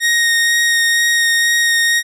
sawtooth tone with vibrato, 1865 Hz, A#6, in tune, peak -8 dBFS, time 0-2.03 s, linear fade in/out 50 ms, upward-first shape sine, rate 2.1 Hz, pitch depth 10 cents each way, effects low-pass 12000 Hz 12 dB/octave

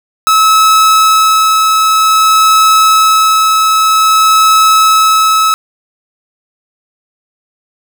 45% pulse tone with tremolo, 1295 Hz, E6, 31 cents flat, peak -4 dBFS, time 0.27-5.54 s, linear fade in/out 0 ms, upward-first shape sine, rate 0.52 Hz, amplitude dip 25%, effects 7-bit

